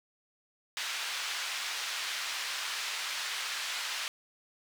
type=band-pass noise; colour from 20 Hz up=white; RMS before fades=-36 dBFS; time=0.77-4.08 s; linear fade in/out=0 ms; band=1200 to 4200 Hz; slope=12 dB/octave; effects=none